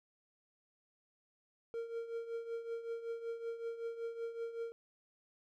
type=tone with tremolo; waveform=triangle; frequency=461.9 Hz; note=A#4; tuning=16 cents flat; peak=-34 dBFS; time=1.74-4.72 s; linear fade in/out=0 ms; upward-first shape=triangle; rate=5.3 Hz; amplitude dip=75%; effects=none